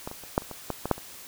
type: clicks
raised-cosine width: 1 ms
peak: -19 / -24 / -30 / -7 / -28 / -23 / -14 / -15 / -6 / -26 dBFS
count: 10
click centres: 0.075 / 0.114 / 0.237 / 0.379 / 0.421 / 0.513 / 0.703 / 0.856 / 0.913 / 0.98 s
effects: white hiss -45 dBFS RMS until 1.27 s